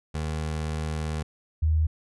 25% pulse / sine tone pair in turn, 77.78 / 78.68 Hz, D#2 / D#2, 0 / +20 cents, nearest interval unison, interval 20 cents, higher second, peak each -24 / -19 dBFS, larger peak second, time 0.14-1.23 / 1.62-1.87 s, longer first, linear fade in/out 10 ms, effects resampled to 24000 Hz

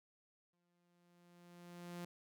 sawtooth tone with exponential growth, 174.61 Hz, F3, in tune, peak -40 dBFS, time 0.53-2.05 s, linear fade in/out 5 ms, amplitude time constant 330 ms, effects none

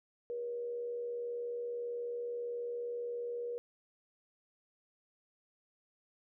sine tone with frequency modulation, 478.3 Hz, A#4, 44 cents sharp, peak -36 dBFS, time 0.3-3.58 s, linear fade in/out 0 ms, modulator 78.5 Hz, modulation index 0.26, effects none

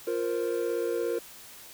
triangle chord, F suspended fourth, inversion none, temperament equal, 349.2 / 466.2 / 523.3 Hz, F4 / Bb4 / C5, 0 / 0 / 0 cents, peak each -30 / -27 / -33 dBFS, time 0.07-1.19 s, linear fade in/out 5 ms, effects white hiss -48 dBFS RMS until 1.73 s

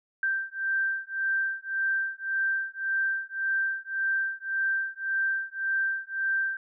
sine beating tone pair, 1568 / 1569.8 Hz, G6 / G6, 0 / +2 cents, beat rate 1.8 Hz, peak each -29 dBFS, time 0.23-6.57 s, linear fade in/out 2 ms, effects none

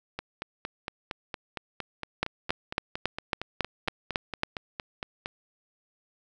two click trains, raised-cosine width 0.3 ms, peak -9 / -17 dBFS, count 9 / 23, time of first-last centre 2.23-4.434 / 0.19-5.259 s, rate 3.63 / 4.34 Hz, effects none

